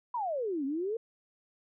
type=exponential two-way sweep; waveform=sine; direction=down then up; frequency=1014 to 263.3 to 470.4 Hz; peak=-30 dBFS; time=0.14-0.97 s; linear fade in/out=5 ms; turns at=0.65 s; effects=none